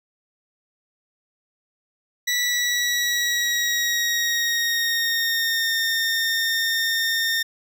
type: tone with pitch glide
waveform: 20% pulse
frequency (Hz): 1955 to 1824.1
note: B6 to A#6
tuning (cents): -18 to -38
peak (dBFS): -15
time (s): 2.27-7.43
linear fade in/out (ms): 10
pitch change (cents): -120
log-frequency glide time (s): 2.43-5.75
effects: none